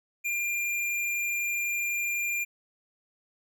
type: tone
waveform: square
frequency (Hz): 2396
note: D7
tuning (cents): +34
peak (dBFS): -28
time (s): 0.24-2.45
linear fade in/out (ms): 20
effects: none